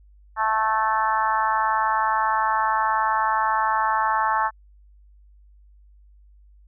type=harmonic tone; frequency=219.2 Hz; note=A3; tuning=6 cents flat; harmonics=3 / 4 / 5 / 6 / 7 / 8; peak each=-34 / -22 / -24 / -27 / -31 / -30 dBFS; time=0.36-4.51 s; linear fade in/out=50 ms; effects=added 50 Hz sine -49 dBFS peak until 6.67 s